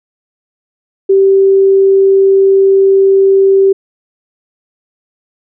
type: tone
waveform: sine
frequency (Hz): 388.8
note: G4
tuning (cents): -14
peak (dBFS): -4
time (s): 1.09-3.73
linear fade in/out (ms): 10
effects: none